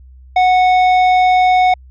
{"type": "tone with tanh clipping", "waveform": "triangle", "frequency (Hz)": 736, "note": "F#5", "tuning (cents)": -9, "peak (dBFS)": -10, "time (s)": [0.36, 1.74], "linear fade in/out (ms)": 5, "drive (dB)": 17, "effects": ["added 64 Hz sine -37 dBFS peak until 1.9 s", "low-pass 4000 Hz 12 dB/octave"]}